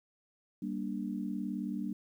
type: chord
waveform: sine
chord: G minor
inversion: none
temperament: just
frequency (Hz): 196 / 235.2 / 294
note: G3 / Bb3 / D4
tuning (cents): 0 / +16 / +2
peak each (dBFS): -37 / -38 / -39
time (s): 0.62-1.93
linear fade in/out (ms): 5
effects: 11-bit